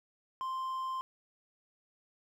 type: tone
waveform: triangle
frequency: 1046 Hz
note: C6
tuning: 1 cent flat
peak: -32 dBFS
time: 0.41-1.01 s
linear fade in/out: 0 ms
effects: none